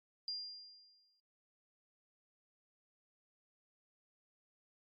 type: tone with exponential decay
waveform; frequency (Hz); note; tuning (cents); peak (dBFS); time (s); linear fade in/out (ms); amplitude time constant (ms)
sine; 4800; D8; +37; -36; 0.28-1.2; 1; 200
effects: noise-tail reverb RT60 0.1 s tail -20 dB re dry + AAC 48 kbps